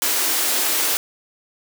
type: high-pass noise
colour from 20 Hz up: white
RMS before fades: -20 dBFS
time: 0.02-0.97 s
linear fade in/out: 0 ms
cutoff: 250 Hz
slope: 96 dB/octave
effects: none